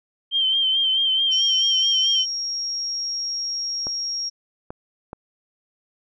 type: tone with vibrato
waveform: sine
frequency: 3136 Hz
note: G7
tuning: in tune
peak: -17 dBFS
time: 0.31-2.26 s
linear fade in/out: 50 ms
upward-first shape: sine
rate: 4.6 Hz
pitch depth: 43 cents each way
type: tone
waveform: sine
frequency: 5588 Hz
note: F8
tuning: in tune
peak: -24 dBFS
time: 1.31-4.3 s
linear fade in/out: 20 ms
type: clicks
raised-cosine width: 1 ms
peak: -19 dBFS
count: 3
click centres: 3.869 / 4.705 / 5.131 s
effects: none